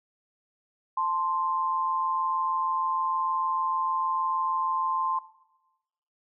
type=tone pair together; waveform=sine; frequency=880 / 1046.5 Hz; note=A5 / C6; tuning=0 / 0 cents; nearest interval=minor third; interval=300 cents; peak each=-31 / -25 dBFS; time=0.97-5.19 s; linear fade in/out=5 ms; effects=noise-tail reverb RT60 1.0 s tail -18 dB re dry